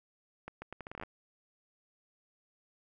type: accelerating click train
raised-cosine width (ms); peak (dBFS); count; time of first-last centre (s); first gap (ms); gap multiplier
0.5; -27; 12; 0.48-1.035; 140; 0.76
effects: none